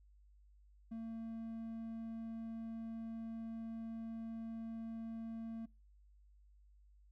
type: tone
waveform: triangle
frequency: 226.3 Hz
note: A3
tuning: 49 cents sharp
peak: -40 dBFS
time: 0.91-5.66 s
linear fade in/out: 10 ms
effects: noise-tail reverb RT60 0.3 s tail -26 dB re dry + added 50 Hz sine -62 dBFS peak until 7.11 s